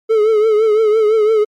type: tone with vibrato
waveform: triangle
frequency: 433.4 Hz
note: A4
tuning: 26 cents flat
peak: -7 dBFS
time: 0.09-1.45 s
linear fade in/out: 20 ms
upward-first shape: triangle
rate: 5.9 Hz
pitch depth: 76 cents each way
effects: MP3 96 kbps